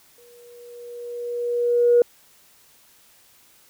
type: tone with exponential growth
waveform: sine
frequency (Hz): 479.9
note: B4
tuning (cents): -50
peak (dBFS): -10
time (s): 0.18-2.02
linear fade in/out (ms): 2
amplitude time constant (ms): 400
effects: tanh soft clip ceiling -6 dBFS + white hiss -55 dBFS RMS until 3.69 s